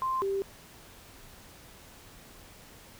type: tone pair in turn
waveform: sine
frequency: 1046.5 / 392 Hz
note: C6 / G4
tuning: 0 / 0 cents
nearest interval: octave + perfect fourth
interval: 1700 cents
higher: first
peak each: -27 dBFS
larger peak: neither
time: 0.02-0.22 / 0.22-0.42 s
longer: neither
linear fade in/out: 0 ms
effects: pink hiss -52 dBFS RMS until 2.99 s